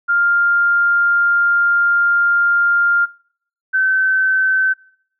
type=tone pair in turn; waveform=sine; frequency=1400 / 1533.5 Hz; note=F6 / G6; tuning=+4 / -38 cents; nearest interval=major second; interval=158 cents; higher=second; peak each=-12 dBFS; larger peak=neither; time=0.08-3.06 / 3.73-4.74 s; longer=first; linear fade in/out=20 ms; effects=noise-tail reverb RT60 0.6 s tail -22 dB re dry